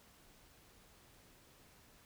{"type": "silence", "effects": ["pink hiss -64 dBFS RMS until 2.05 s"]}